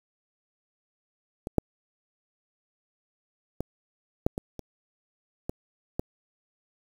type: clicks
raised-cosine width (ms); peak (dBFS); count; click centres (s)
2; -19 / -7 / -16 / -8 / -17 / -24 / -17 / -14; 8; 1.471 / 1.583 / 3.606 / 4.265 / 4.379 / 4.593 / 5.495 / 5.995
effects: 7-bit